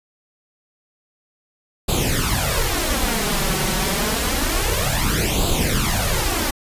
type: noise with flanger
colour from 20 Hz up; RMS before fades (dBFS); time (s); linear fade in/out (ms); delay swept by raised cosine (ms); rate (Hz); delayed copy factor
pink; -20; 1.88-6.51; 10; 0.26 to 5.36; 0.28; +0.75
effects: resampled to 32000 Hz